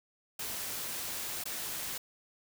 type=noise with dropouts; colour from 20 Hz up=white; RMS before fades=-38 dBFS; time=0.39-1.98 s; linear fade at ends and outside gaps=5 ms; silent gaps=1.439-1.455 s; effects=none